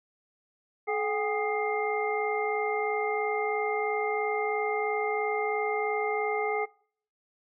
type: tone cluster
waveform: sine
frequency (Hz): 427.1 / 745 / 808 / 1235 / 2106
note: G#4 / F#5 / G#5 / D#6 / C7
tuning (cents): +48 / +12 / -48 / -13 / +11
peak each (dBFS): -29 / -37 / -32 / -37 / -34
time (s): 0.87-6.66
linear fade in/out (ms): 20
effects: noise-tail reverb RT60 0.6 s tail -25 dB re dry